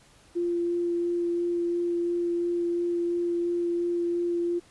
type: tone with vibrato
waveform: sine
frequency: 345.7 Hz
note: F4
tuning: 18 cents flat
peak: -24 dBFS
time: 0.35-4.6 s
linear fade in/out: 20 ms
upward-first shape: sine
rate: 2.9 Hz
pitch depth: 9 cents each way
effects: pink hiss -57 dBFS RMS until 4.7 s + resampled to 24000 Hz